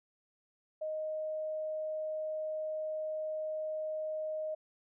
sine tone, 622.3 Hz, D#5, in tune, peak -34 dBFS, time 0.81-4.55 s, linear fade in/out 10 ms, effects none

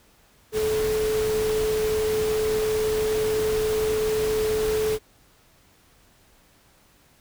sine tone in noise, 432.6 Hz, A4, 29 cents flat, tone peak -21 dBFS, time 0.52-4.99 s, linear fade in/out 50 ms, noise pink, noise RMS -32 dBFS, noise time 0.52-4.99 s, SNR +8 dB, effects pink hiss -58 dBFS RMS until 7.2 s

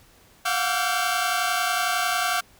sawtooth tone cluster, 703 / 734 / 1150 / 1355 / 1570 Hz, F5 / F#5 / D6 / E6 / G6, +11 / -14 / -37 / +47 / +2 cents, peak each -25 dBFS, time 0.45-2.41 s, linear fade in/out 10 ms, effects pink hiss -55 dBFS RMS until 2.59 s

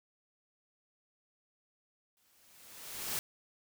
white noise with exponential growth, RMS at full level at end -34 dBFS, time 2.17-3.19 s, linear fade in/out 0 ms, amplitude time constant 220 ms, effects none

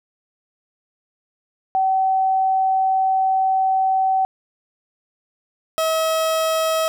sine / 30% pulse tone pair in turn, 763 / 641.6 Hz, G5 / E5, -47 / -47 cents, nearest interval minor third, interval 300 cents, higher first, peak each -15 dBFS, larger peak neither, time 1.75-4.25 / 5.78-6.88 s, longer first, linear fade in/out 0 ms, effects none

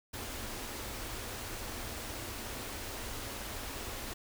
pink band-stop noise, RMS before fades -41 dBFS, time 0.13-4.14 s, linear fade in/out 10 ms, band 130 to 200 Hz, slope 96 dB/octave, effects none

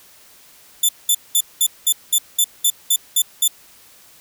10% pulse tone bursts, 3520 Hz, A7, in tune, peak -5 dBFS, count 11, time 0.83-3.479 s, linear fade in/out 5 ms, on 59 ms, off 200 ms, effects white hiss -48 dBFS RMS until 4.2 s

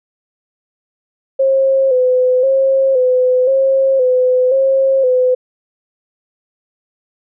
sine tone with vibrato, 521 Hz, C5, 7 cents flat, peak -9 dBFS, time 1.39-5.35 s, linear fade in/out 10 ms, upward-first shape square, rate 0.96 Hz, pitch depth 50 cents each way, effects none

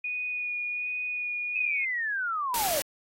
sine tone with vibrato, 2463 Hz, D#7, 18 cents flat, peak -29 dBFS, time 0.04-1.85 s, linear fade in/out 5 ms, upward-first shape sine, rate 1.3 Hz, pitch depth 14 cents each way
sine linear sweep, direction down, 2600 to 544 Hz, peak -27 dBFS, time 1.55-2.8 s, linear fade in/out 10 ms
white noise, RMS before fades -30 dBFS, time 2.54-2.82 s, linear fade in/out 2 ms
effects AAC 48 kbps

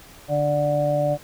harmonic tone, 146.83 Hz, D3, in tune, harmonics 1 / 2 / 4 / 5, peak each -25 / -31 / -20 / -28 dBFS, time 0.28-1.18 s, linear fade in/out 50 ms, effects pink hiss -46 dBFS RMS until 1.23 s

